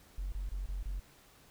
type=tone bursts; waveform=triangle; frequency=46.25 Hz; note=F#1; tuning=in tune; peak=-31 dBFS; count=5; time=0.18-0.996 s; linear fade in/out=0 ms; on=140 ms; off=29 ms; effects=tanh soft clip ceiling -31 dBFS + pink hiss -61 dBFS RMS until 1.5 s